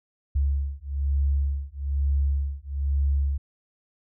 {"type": "beating tone pair", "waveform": "sine", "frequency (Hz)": [69.3, 70.4], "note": ["C#2", "C#2"], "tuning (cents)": [0, 27], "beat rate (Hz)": 1.1, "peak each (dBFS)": -25, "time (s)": [0.35, 3.38], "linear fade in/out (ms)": 10, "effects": []}